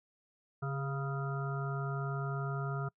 harmonic tone with a mistuned harmonic, 138.59 Hz, C#3, in tune, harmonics 1 / 3 / 5 / 7 / 9 / 10, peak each -34 / -44 / -45 / -51 / -44 / -45 dBFS, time 0.62-2.89 s, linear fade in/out 10 ms, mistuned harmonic 3, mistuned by -37 cents, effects noise-tail reverb RT60 0.1 s tail -26 dB re dry

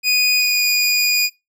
25% pulse tone with pitch glide, 2475 to 2454 Hz, D#7 to D#7, -10 to -25 cents, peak -10 dBFS, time 0.03-1.3 s, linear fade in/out 50 ms, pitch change -15 cents, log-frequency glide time 0.37-0.66 s, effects noise-tail reverb RT60 0.2 s tail -18 dB re dry

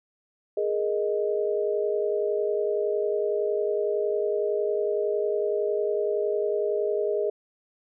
sine chord, Ab suspended second, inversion none, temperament equal, 415.3 / 466.2 / 622.3 Hz, Ab4 / Bb4 / Eb5, 0 / 0 / 0 cents, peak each -25 / -30 / -29 dBFS, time 0.57-7.3 s, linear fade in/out 5 ms, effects none

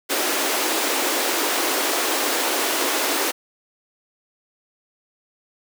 pink high-pass noise, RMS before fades -22 dBFS, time 0.09-3.32 s, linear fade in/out 20 ms, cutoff 280 Hz, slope 48 dB/octave, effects none

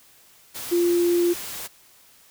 sine tone in noise, 347.5 Hz, F4, 9 cents flat, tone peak -17 dBFS, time 0.71-1.34 s, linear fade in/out 20 ms, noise white, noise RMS -34 dBFS, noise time 0.54-1.68 s, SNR +14 dB, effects white hiss -54 dBFS RMS until 2.3 s

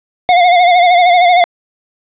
square tone with vibrato, 710 Hz, F5, 28 cents sharp, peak -6 dBFS, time 0.29-1.44 s, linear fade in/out 0 ms, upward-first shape sine, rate 13 Hz, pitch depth 58 cents each way, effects resampled to 8000 Hz + 7-bit

